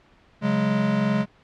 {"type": "chord", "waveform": "square", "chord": "C# suspended fourth", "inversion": "none", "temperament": "equal", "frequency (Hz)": [138.59, 185, 207.7], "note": ["C#3", "F#3", "G#3"], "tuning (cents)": [0, 0, 0], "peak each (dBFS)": [-28, -28, -22], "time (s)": [0.41, 1.26], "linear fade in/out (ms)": 50, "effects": ["pink hiss -56 dBFS RMS until 1.43 s", "low-pass 3000 Hz 12 dB/octave"]}